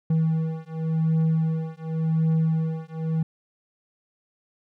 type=beating tone pair; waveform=triangle; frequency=160.2 / 161.1 Hz; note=E3 / E3; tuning=-49 / -39 cents; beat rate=0.9 Hz; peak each=-22 dBFS; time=0.1-3.23 s; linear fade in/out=5 ms; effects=none